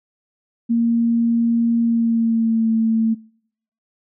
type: tone with pitch glide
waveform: sine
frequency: 232.5 to 224.1 Hz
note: A#3 to A3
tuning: -4 to +32 cents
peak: -14 dBFS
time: 0.69-3.15 s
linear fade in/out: 20 ms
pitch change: -64 cents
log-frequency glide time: 1.81-2.7 s
effects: noise-tail reverb RT60 0.7 s tail -26 dB re dry